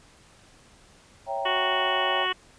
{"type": "chord", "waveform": "sine", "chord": "C# diminished seventh", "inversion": "none", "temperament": "equal", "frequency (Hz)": [554.4, 659.3, 784, 932.3], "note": ["C#5", "E5", "G5", "Bb5"], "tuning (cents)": [0, 0, 0, 0], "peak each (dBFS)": [-32, -34, -30, -35], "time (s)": [1.26, 2.27], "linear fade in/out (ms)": 50}
{"type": "harmonic tone", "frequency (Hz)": 369.8, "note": "F#4", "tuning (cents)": -1, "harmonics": [1, 2, 3, 4, 5, 6, 7, 8, 9], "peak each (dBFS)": [-34, -37, -29, -36, -30, -38, -36, -29, -40], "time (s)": [1.45, 2.33], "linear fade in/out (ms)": 10}
{"effects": ["pink hiss -55 dBFS RMS until 2.58 s", "resampled to 22050 Hz"]}